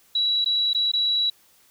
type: tone with dropouts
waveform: sine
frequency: 3910 Hz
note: B7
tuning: 18 cents flat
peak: -19 dBFS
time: 0.15-1.3 s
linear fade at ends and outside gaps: 5 ms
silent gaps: 0.446-0.459 / 0.733-0.747 / 0.917-0.935 s
effects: white hiss -58 dBFS RMS until 1.7 s